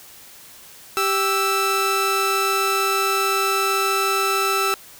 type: tone pair together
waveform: sawtooth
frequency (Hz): 392 / 1318.5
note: G4 / E6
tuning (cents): 0 / 0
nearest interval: octave + major sixth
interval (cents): 2100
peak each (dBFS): -19 / -16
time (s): 0.97-4.74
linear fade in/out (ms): 0
effects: white hiss -44 dBFS RMS until 4.99 s